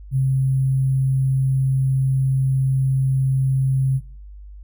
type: tone with sample-and-hold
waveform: sine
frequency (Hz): 133.1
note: C3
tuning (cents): +30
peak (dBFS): -15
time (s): 0.11-4.01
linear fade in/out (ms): 50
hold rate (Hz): 11025
effects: noise-tail reverb RT60 0.4 s tail -20 dB re dry + added 50 Hz sine -36 dBFS peak until 4.63 s

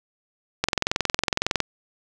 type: click train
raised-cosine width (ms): 0.2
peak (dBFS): -3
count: 22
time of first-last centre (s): 0.64-1.603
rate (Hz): 21.8
effects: none

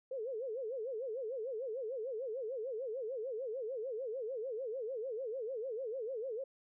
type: tone with vibrato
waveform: sine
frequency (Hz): 482.3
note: B4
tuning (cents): -41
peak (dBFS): -37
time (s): 0.11-6.44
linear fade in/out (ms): 5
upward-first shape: sine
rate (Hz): 6.7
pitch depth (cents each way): 220
effects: none

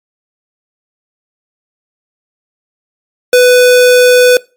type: tone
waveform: square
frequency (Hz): 497.1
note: B4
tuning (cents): +11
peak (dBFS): -3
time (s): 3.33-4.37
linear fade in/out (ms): 2
effects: noise-tail reverb RT60 0.3 s tail -22 dB re dry + MP3 96 kbps

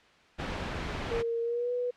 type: noise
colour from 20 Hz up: pink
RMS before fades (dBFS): -34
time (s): 0.38-1.23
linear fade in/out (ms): 20
type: tone with pitch glide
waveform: sine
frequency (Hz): 463.6 to 491.2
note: A#4 to B4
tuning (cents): -10 to -9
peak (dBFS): -28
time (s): 1.11-1.91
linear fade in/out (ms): 10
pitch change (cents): +101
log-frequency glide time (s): 1.42-1.72
effects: white hiss -59 dBFS RMS until 1.96 s + low-pass 3000 Hz 12 dB/octave

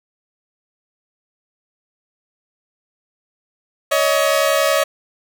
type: tone pair together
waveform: sawtooth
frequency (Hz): 562.3 / 633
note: C#5 / D#5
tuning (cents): +25 / +30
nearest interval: major second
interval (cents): 205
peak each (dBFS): -13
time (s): 3.91-4.84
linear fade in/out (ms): 10
effects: none

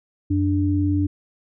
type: tone pair together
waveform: sine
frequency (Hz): 91.73 / 293.6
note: F#2 / D4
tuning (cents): -14 / 0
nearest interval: octave + minor sixth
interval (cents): 2014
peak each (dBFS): -20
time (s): 0.3-1.07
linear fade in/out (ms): 10
effects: none

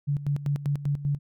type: tone with tremolo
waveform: sine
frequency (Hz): 143.3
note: D3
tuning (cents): -42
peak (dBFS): -22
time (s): 0.07-1.19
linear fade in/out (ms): 20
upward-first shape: square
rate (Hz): 5.1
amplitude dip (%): 75
effects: none

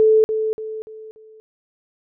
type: tone with echo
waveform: sine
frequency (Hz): 436.8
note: A4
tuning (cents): -13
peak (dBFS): -10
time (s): 0-0.24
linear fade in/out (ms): 0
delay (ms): 290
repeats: 4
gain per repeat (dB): -8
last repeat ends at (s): 1.4
effects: none

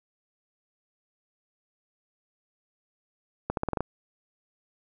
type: accelerating click train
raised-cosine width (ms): 1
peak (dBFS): -13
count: 7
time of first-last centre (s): 3.5-3.806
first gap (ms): 72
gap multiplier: 0.86
effects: none

